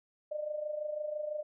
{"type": "tone with amplitude modulation", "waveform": "sine", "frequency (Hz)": 603, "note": "D5", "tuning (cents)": 46, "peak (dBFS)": -31, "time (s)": [0.31, 1.43], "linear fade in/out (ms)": 10, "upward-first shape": "sine", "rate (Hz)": 26, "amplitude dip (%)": 65, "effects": []}